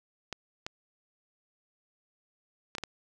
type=clicks; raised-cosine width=0.2 ms; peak=-18 dBFS; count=5; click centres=0.327 / 0.665 / 2.751 / 2.783 / 2.837 s; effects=none